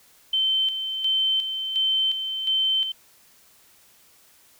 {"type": "tone with tremolo", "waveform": "sine", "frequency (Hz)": 3091, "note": "G7", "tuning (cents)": -25, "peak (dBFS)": -19, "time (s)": [0.33, 2.92], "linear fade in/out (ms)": 5, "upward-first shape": "square", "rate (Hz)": 1.4, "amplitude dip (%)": 55, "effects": ["white hiss -56 dBFS RMS until 4.59 s"]}